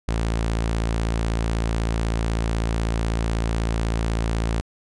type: tone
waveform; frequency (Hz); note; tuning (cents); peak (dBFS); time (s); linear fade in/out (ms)
sawtooth; 56.1; A1; +34; -17; 0.08-4.61; 0
effects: resampled to 22050 Hz